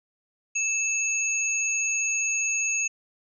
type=tone pair together; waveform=sine; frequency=2626 / 6605 Hz; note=E7 / G#8; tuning=-7 / -10 cents; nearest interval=octave + major third; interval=1597 cents; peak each=-26 / -26 dBFS; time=0.55-2.88 s; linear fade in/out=10 ms; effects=none